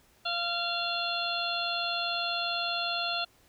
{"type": "harmonic tone with a mistuned harmonic", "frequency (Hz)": 690, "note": "F5", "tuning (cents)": -21, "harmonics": [1, 2, 4, 5, 6], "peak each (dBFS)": [-35, -35, -35, -35, -35], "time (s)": [0.25, 3.25], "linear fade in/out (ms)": 10, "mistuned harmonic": 6, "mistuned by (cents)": 28, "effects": ["pink hiss -63 dBFS RMS until 3.48 s"]}